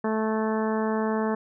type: harmonic tone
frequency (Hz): 218.7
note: A3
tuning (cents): -10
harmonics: 1 / 2 / 3 / 4 / 5 / 6 / 7 / 8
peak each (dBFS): -26 / -28 / -33 / -33 / -35 / -41 / -41 / -40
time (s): 0.04-1.35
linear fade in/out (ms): 5
effects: none